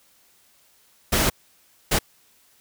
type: noise bursts at uneven times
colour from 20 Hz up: pink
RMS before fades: -20 dBFS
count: 2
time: 1.12-1.3 / 1.91-1.99 s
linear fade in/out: 10 ms
effects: white hiss -59 dBFS RMS until 2.6 s